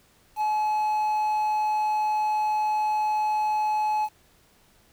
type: tone with quantisation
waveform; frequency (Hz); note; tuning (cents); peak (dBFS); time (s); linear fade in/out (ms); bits
triangle; 853; G#5; +46; -20; 0.36-4.09; 50; 8
effects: pink hiss -60 dBFS RMS until 4.92 s